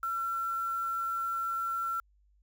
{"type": "tone with quantisation", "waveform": "sine", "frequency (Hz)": 1353, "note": "E6", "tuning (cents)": 45, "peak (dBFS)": -30, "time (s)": [0.03, 2], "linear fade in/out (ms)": 2, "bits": 8, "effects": ["added 50 Hz sine -63 dBFS peak until 2.42 s"]}